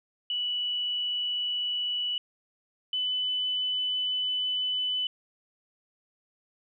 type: tone pair in turn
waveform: sine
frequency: 2952 / 3002 Hz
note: F#7 / F#7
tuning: -5 / +24 cents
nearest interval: unison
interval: 29 cents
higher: second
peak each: -27 / -26 dBFS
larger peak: second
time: 0.3-2.18 / 2.93-5.07 s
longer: second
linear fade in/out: 2 ms
effects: none